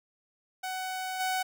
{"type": "tone with level steps", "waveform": "sawtooth", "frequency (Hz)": 748, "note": "F#5", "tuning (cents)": 19, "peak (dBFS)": [-29, -24], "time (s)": [0.63, 1.43], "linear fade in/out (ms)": 10, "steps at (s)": 1.19, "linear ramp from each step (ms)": 20, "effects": []}